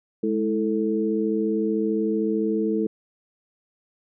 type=tone cluster; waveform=sine; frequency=211.7 / 327.2 / 440.8 Hz; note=G#3 / E4 / A4; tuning=+33 / -13 / +3 cents; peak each=-25 dBFS; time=0.23-2.87 s; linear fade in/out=5 ms; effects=none